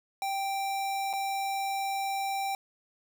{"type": "tone with dropouts", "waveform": "square", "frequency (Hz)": 784, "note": "G5", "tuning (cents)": 0, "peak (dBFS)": -30, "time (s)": [0.22, 2.55], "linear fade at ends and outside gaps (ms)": 1, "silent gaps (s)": [1.13, 1.135], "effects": []}